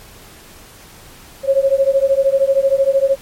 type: beating tone pair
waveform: sine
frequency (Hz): 538 / 551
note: C5 / C#5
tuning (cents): +48 / -11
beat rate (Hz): 13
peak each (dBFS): -14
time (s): 1.43-3.17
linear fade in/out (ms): 50
effects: pink hiss -41 dBFS RMS until 3.21 s + MP3 64 kbps